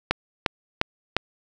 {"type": "click train", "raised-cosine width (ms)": 0.3, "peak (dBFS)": -3, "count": 4, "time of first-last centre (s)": [0.11, 1.166], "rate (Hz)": 2.84, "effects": []}